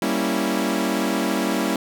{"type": "chord", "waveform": "sawtooth", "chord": "G diminished seventh", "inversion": "none", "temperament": "equal with one note detuned", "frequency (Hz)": [196, 233.9, 277.2, 329.6], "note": ["G3", "Bb3", "Db4", "Fb4"], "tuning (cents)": [0, 6, 0, 0], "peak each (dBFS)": -22, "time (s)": [0.02, 1.76], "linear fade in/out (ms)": 2, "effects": []}